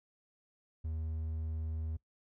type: tone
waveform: triangle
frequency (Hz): 79.5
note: D#2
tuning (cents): +38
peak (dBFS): -33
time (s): 0.84-1.97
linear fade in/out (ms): 10
effects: noise-tail reverb RT60 0.1 s tail -21 dB re dry